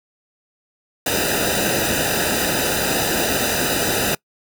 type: noise with comb filter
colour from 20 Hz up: pink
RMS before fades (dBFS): -20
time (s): 1.06-4.15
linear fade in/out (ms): 5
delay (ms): 0.91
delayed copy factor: -0.95
effects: noise-tail reverb RT60 0.1 s tail -24 dB re dry